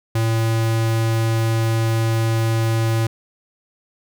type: tone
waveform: square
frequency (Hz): 113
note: A2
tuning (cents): +47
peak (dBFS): -17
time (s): 0.15-3.07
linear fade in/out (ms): 5
effects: none